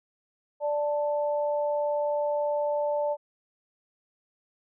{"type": "tone pair together", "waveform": "sine", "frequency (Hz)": [587.3, 881.5], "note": ["D5", "A5"], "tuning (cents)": [0, 3], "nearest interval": "perfect fifth", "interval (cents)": 703, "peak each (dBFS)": [-25, -32], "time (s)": [0.6, 3.17], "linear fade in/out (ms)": 50, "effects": []}